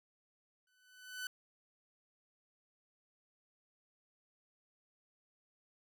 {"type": "tone with exponential growth", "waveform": "sawtooth", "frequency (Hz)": 1502, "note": "F#6", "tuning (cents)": 26, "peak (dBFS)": -34, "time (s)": [0.67, 1.27], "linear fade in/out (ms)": 2, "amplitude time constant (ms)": 130, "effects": []}